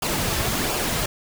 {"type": "noise with flanger", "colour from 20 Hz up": "pink", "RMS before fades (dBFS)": -24, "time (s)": [0.02, 1.06], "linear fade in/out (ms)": 5, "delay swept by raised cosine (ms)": [0.5, 4.2], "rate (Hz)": 1.4, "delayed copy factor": -0.5, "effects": []}